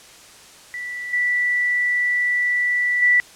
sine tone with level steps, 1964 Hz, B6, 10 cents flat, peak -27 / -17 / -12 dBFS, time 0.74-3.2 s, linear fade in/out 0 ms, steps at 1.13 / 3.02 s, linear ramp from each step 5 ms, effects white hiss -45 dBFS RMS until 3.35 s + low-pass 9000 Hz 12 dB/octave

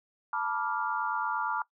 sine chord, B half-diminished seventh, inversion third, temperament equal with one note detuned, 880 / 968.6 / 1174.7 / 1396.9 Hz, A5 / B5 / D6 / F6, 0 / -34 / 0 / 0 cents, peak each -34 dBFS, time 0.33-1.62 s, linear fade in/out 2 ms, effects noise-tail reverb RT60 0.1 s tail -20 dB re dry

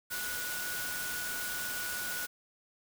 sine tone in noise, 1465 Hz, F#6, 18 cents flat, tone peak -38 dBFS, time 0.1-2.27 s, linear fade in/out 20 ms, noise white, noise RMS -38 dBFS, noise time 0.1-2.27 s, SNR -3 dB, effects none

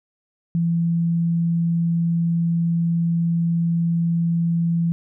sine tone, 168.3 Hz, E3, 36 cents sharp, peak -17 dBFS, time 0.55-4.92 s, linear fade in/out 0 ms, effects none

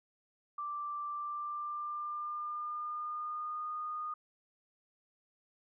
sine tone with pitch glide, 1174.7 to 1228.1 Hz, D6 to D#6, 0 to -23 cents, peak -36 dBFS, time 0.58-4.14 s, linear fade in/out 5 ms, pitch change +77 cents, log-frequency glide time 1.07-3.69 s, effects none

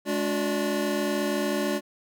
square tone cluster, 210.6 / 289.5 / 363 / 583 Hz, G#3 / D4 / F#4 / D5, +24 / -25 / -33 / -13 cents, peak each -31 dBFS, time 0.05-1.81 s, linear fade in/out 50 ms, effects none

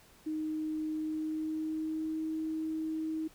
sine tone with pitch glide, 311.1 to 316.5 Hz, D#4 to D#4, 0 to +30 cents, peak -32 dBFS, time 0.26-3.28 s, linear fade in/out 10 ms, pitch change +30 cents, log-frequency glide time 0.98-2.26 s, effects pink hiss -60 dBFS RMS until 3.34 s

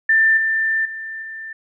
sine tone with level steps, 1783 Hz, A6, 22 cents sharp, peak -11 / -16 / -27 / -29 dBFS, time 0.09-1.53 s, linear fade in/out 5 ms, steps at 0.37 / 0.85 / 1.22 s, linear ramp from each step 5 ms, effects none

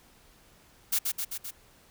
blue noise with echo, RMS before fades -26 dBFS, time 0.92-0.99 s, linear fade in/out 10 ms, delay 130 ms, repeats 4, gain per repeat -3 dB, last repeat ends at 1.51 s, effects pink hiss -59 dBFS RMS until 1.9 s

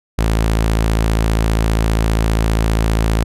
sawtooth tone, 55 Hz, A1, in tune, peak -9 dBFS, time 0.18-3.24 s, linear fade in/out 10 ms, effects resampled to 32000 Hz

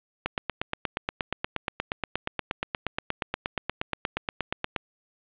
click train, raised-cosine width 0.3 ms, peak -10 dBFS, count 39, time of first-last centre 0.26-4.762 s, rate 8.44 Hz, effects resampled to 8000 Hz + 7-bit

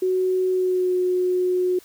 sine tone with pitch glide, 371.2 to 364 Hz, F#4 to F#4, +6 to -28 cents, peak -18 dBFS, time 0.02-1.79 s, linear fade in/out 5 ms, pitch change -34 cents, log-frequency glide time 0.49-0.95 s, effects white hiss -51 dBFS RMS until 1.84 s

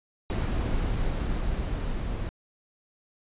brown noise with level ramp, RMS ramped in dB -25 to -31 dBFS, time 0.3-2.29 s, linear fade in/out 0 ms, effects resampled to 8000 Hz

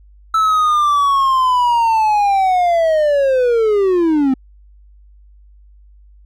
triangle linear sweep, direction down, 1318.5 to 256.2 Hz, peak -9 dBFS, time 0.34-4.34 s, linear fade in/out 5 ms, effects added 50 Hz sine -42 dBFS peak until 6.25 s

